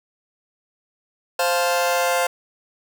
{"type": "chord", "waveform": "sawtooth", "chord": "F major", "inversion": "second", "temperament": "just", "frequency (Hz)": [523.8, 698.5, 873.1], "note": ["C5", "F5", "A5"], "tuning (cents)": [2, 0, -14], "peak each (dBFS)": [-17, -18, -23], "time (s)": [1.39, 2.27], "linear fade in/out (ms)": 5, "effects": []}